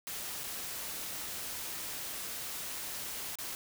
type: noise with dropouts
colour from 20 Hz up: white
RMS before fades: -40 dBFS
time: 0.07-3.55 s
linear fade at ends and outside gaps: 0 ms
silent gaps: 0.435-0.439 / 3.355-3.386 s
effects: none